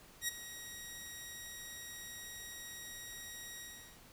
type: tone with ADSR envelope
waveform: 10% pulse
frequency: 1896 Hz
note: A#6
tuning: 29 cents sharp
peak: -23 dBFS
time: 0.21-4 s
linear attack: 72 ms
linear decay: 14 ms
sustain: -14 dB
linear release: 390 ms
effects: pink hiss -59 dBFS RMS until 4.12 s